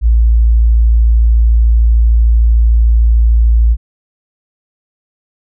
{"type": "tone", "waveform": "sine", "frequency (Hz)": 56.7, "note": "A#1", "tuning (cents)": -47, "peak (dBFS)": -5, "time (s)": [0.01, 3.77], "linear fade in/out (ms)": 50, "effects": []}